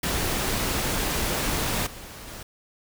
pink noise with level steps, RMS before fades -26 / -41 / -39 dBFS, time 0.03-2.43 s, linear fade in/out 5 ms, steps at 1.86 / 2.27 s, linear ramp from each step 10 ms, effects none

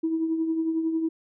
sine tone with tremolo, 323.9 Hz, E4, 30 cents flat, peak -20 dBFS, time 0.03-1.09 s, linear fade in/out 10 ms, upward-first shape triangle, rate 11 Hz, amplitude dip 55%, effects tanh soft clip ceiling -16 dBFS

